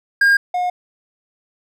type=tone pair in turn; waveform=triangle; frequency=1616 / 719.8 Hz; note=G#6 / F#5; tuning=-48 / -48 cents; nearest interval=octave + major second; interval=1400 cents; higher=first; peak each=-8 / -15 dBFS; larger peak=first; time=0.21-0.37 / 0.54-0.7 s; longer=neither; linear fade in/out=5 ms; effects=none